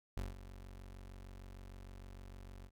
30% pulse tone with ADSR envelope, 46.55 Hz, F#1, 11 cents sharp, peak -34 dBFS, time 0.17-2.71 s, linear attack 3 ms, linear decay 170 ms, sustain -13 dB, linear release 65 ms, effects none

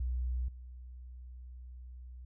sine tone with level steps, 62 Hz, B1, 7 cents sharp, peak -31 / -45 dBFS, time 0-2.25 s, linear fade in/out 5 ms, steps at 0.48 s, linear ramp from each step 5 ms, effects none

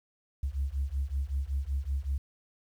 sine beating tone pair, 66.2 / 71.5 Hz, C2 / D2, +21 / -46 cents, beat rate 5.3 Hz, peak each -31 dBFS, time 0.43-2.18 s, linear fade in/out 5 ms, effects tanh soft clip ceiling -23 dBFS + 10-bit

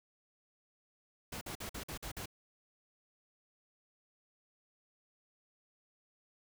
pink noise bursts, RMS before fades -43 dBFS, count 7, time 1.32-2.258 s, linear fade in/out 5 ms, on 92 ms, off 49 ms, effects none

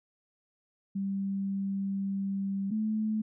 sine tone pair in turn, 196 / 216.3 Hz, G3 / A3, 0 / -29 cents, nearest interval major second, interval 171 cents, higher second, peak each -29 / -27 dBFS, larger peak second, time 0.95-2.71 / 2.71-3.22 s, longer first, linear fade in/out 10 ms, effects none

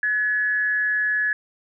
sine tone with frequency modulation, 1700 Hz, G#6, 40 cents sharp, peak -19 dBFS, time 0.03-1.33 s, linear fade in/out 2 ms, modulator 201 Hz, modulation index 0.31, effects none

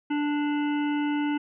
harmonic tone, 293.7 Hz, D4, in tune, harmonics 1 / 3 / 5 / 7 / 9 / 10, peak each -24 / -34 / -38 / -41 / -43 / -44 dBFS, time 0.1-1.38 s, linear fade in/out 10 ms, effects none

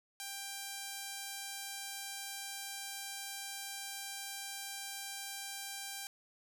sawtooth tone with band-pass filter, 791 Hz, G5, 15 cents sharp, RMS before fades -44 dBFS, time 0.2-6.07 s, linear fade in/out 0 ms, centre 9300 Hz, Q 0.61, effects none

